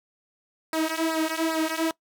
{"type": "tone with flanger", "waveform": "sawtooth", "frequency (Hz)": 321.3, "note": "E4", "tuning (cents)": -44, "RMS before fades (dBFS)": -26, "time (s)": [0.73, 1.91], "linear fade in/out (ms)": 2, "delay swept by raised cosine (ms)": [0.31, 3.41], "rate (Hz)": 2.5, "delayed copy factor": -0.9, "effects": ["noise-tail reverb RT60 0.1 s tail -22 dB re dry"]}